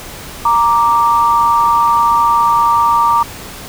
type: tone pair together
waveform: sine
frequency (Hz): 932.4 / 1174.7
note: A#5 / D6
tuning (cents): 0 / 0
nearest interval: major third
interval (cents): 400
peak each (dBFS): -11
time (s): 0.45-3.23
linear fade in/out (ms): 5
effects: pink hiss -30 dBFS RMS until 3.68 s